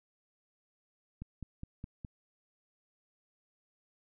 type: click train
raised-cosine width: 5 ms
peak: -29 dBFS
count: 5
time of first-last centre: 1.22-2.048 s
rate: 4.83 Hz
effects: none